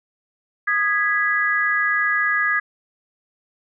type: chord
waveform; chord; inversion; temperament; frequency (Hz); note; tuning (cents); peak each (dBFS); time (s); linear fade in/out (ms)
sine; G# minor; second; equal with one note detuned; 1233.1 / 1661.2 / 1975.5; D#6 / G#6 / B6; -16 / 0 / 0; -24 / -19 / -23; 0.67-2.6; 10
effects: none